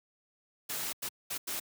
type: noise bursts at uneven times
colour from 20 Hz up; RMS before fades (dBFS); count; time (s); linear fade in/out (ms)
white; -36; 4; 0.69-0.93 / 1.02-1.09 / 1.3-1.38 / 1.47-1.6; 10
effects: high-pass 100 Hz 12 dB/octave